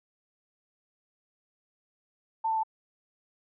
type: tone with pitch steps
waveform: sine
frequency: 893 / 886.3 / 879.7 Hz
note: A5 / A5 / A5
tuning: +25 / +12 / -1 cents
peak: -25 dBFS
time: 2.44-2.635 s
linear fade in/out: 10 ms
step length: 65 ms
effects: none